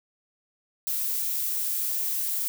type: noise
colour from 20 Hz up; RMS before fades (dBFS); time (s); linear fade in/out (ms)
violet; -28; 0.87-2.48; 0
effects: none